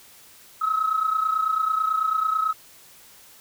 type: tone pair together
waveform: sine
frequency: 1279 / 1308.1 Hz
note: D#6 / E6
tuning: +47 / -14 cents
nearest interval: unison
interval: 39 cents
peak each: -21 / -25 dBFS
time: 0.61-2.53 s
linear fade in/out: 10 ms
effects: tanh soft clip ceiling -13 dBFS + white hiss -50 dBFS RMS until 3.4 s